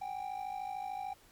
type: ring-modulated tone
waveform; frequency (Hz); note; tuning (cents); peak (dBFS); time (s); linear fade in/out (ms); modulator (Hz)
triangle; 784; G5; 0; -32; 0.01-1.14; 10; 26.7
effects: pink hiss -62 dBFS RMS until 1.31 s + MP3 96 kbps